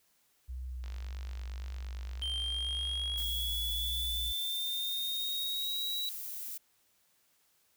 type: tone with vibrato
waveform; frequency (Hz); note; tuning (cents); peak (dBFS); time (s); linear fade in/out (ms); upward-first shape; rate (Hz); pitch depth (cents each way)
sine; 62.5; B1; +21; -37; 0.48-4.33; 20; sine; 1.8; 33
type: click train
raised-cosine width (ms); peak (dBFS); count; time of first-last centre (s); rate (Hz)
0.2; -33; 117; 0.84-3.222; 48.7
type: exponential sweep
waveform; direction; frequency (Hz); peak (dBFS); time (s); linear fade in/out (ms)
triangle; up; 3136 to 3913; -32; 2.22-6.09; 0
type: noise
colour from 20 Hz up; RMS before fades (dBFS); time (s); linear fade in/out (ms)
violet; -41; 3.17-6.58; 10
effects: white hiss -71 dBFS RMS until 7.76 s